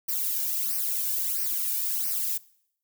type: noise with flanger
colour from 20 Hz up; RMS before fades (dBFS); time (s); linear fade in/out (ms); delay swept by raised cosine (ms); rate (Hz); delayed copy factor
violet; -28; 0.08-2.38; 10; 0.27 to 1.57; 1.5; -0.9
effects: noise-tail reverb RT60 0.7 s tail -22 dB re dry